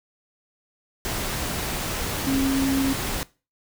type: tone in noise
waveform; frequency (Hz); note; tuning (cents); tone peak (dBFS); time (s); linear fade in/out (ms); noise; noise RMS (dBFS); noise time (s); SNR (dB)
sine; 270; C#4; -45; -20; 2.27-2.93; 0; pink; -28; 1.05-3.23; +5
effects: noise-tail reverb RT60 0.3 s tail -20 dB re dry